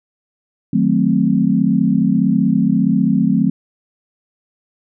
sine chord, D# diminished seventh, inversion none, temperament equal, 155.56 / 185 / 220 / 261.6 Hz, D#3 / F#3 / A3 / C4, 0 / 0 / 0 / 0 cents, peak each -21 / -16 / -16 / -17 dBFS, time 0.73-3.5 s, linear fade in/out 5 ms, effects none

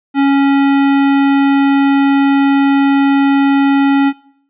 sine tone with hard clipping, 277.2 Hz, C#4, in tune, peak -10 dBFS, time 0.14-4.13 s, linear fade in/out 50 ms, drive 17 dB, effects noise-tail reverb RT60 0.6 s tail -20 dB re dry + resampled to 8000 Hz

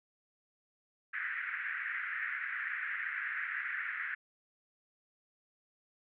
white band-pass noise, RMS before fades -38 dBFS, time 1.13-4.15 s, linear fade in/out 10 ms, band 1500 to 2000 Hz, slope 48 dB/octave, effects none

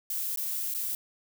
violet noise with dropouts, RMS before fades -32 dBFS, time 0.1-0.95 s, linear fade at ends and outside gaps 2 ms, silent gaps 0.36-0.373 / 0.74-0.747 s, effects none

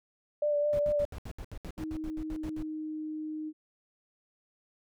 sine tone with vibrato, 588 Hz, D5, 2 cents sharp, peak -25 dBFS, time 0.42-1.05 s, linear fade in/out 5 ms, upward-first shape sine, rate 4.7 Hz, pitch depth 19 cents each way
brown noise bursts, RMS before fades -40 dBFS, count 15, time 0.73-2.624 s, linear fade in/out 0 ms, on 60 ms, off 71 ms
sine tone with pitch glide, 313.8 to 309.3 Hz, D#4 to D#4, +15 to -10 cents, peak -34 dBFS, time 1.77-3.53 s, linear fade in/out 50 ms, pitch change -25 cents, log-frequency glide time 1.94-3.02 s
effects none

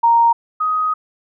sine tone pair in turn, 931 / 1254.6 Hz, A#5 / D#6, -2 / +14 cents, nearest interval perfect fourth, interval 516 cents, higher second, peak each -9 / -15 dBFS, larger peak first, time 0.03-0.33 / 0.6-0.94 s, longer second, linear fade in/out 10 ms, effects none

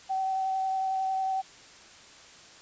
sine tone with vibrato, 764 Hz, G5, 45 cents flat, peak -26 dBFS, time 0.09-1.42 s, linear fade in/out 20 ms, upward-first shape sine, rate 11 Hz, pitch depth 11 cents each way, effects white hiss -51 dBFS RMS until 2.61 s + resampled to 16000 Hz

